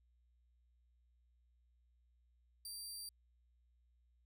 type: tone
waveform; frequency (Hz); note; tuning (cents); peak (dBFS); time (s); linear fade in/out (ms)
20% pulse; 4699; D8; 0; -40; 2.65-3.09; 2
effects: added 60 Hz sine -70 dBFS peak until 4.25 s

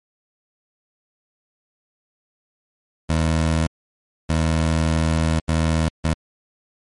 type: tone bursts at uneven times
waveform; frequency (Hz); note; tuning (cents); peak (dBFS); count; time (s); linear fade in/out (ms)
20% pulse; 80.4; E2; -43; -12; 4; 3.09-3.67 / 4.29-5.4 / 5.48-5.89 / 6.04-6.14; 10
effects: MP3 48 kbps

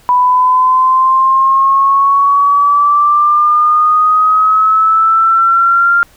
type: exponential sweep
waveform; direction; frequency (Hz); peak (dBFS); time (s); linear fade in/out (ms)
sine; up; 987.8 to 1396.9; -6; 0.09-6.03; 0
effects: pink hiss -46 dBFS RMS until 6.16 s

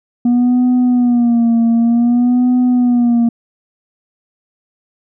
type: tone with vibrato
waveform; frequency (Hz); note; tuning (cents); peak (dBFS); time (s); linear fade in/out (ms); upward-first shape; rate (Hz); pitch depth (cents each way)
sine; 240; B3; -49; -6; 0.25-3.29; 5; sine; 0.54; 68
effects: tanh soft clip ceiling -8 dBFS

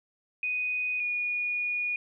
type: tone pair in turn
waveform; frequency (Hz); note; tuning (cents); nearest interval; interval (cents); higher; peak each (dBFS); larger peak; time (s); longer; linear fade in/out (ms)
sine; 2489 / 2450; D#7 / D#7; 0 / -27; unison; 27; first; -27; neither; 0.43-1 / 1-1.96; second; 2
effects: none

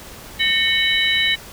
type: tone cluster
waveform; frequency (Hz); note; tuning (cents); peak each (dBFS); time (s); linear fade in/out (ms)
sine; 1829 / 2211 / 3017 / 3890; A#6 / C#7 / F#7 / B7; -33 / -5 / +33 / -27; -21 / -21 / -20 / -21; 0.39-1.36; 20
effects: pink hiss -38 dBFS RMS until 1.52 s

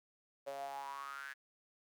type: tone with high-pass filter sweep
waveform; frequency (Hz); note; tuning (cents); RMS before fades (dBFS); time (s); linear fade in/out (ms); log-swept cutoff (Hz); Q
sawtooth; 138.59; C#3; 0; -45; 0.46-1.34; 20; 560 to 1700; 9.5
effects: none

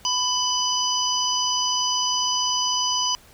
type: harmonic tone with a mistuned harmonic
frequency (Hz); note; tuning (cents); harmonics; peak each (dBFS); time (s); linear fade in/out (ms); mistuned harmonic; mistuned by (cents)
997; B5; +16; 1 / 3 / 5 / 6; -26 / -26 / -26 / -26; 0.05-3.15; 0; 5; -15
effects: pink hiss -51 dBFS RMS until 3.33 s

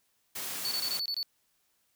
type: high-pass noise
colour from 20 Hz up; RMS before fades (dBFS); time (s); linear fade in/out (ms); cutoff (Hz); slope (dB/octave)
white; -37; 0.35-1; 10; 110; 24
type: tone bursts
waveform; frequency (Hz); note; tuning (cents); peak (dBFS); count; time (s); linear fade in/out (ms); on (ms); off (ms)
triangle; 4462; C#8; +11; -29; 7; 0.65-1.229; 0; 63; 23
effects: white hiss -73 dBFS RMS until 1.95 s

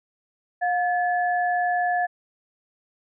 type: tone pair together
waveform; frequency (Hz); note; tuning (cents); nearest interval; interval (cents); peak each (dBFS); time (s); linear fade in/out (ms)
sine; 714.5 / 1722; F5 / A6; +39 / -38; octave + minor third; 1523; -21 / -27; 0.61-2.07; 20
effects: none

